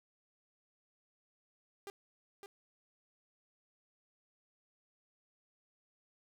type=tone with echo; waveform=sawtooth; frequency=398.8 Hz; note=G4; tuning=30 cents sharp; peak=-40 dBFS; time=1.87-1.9 s; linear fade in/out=0 ms; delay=560 ms; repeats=1; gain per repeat=-5 dB; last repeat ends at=2.46 s; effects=none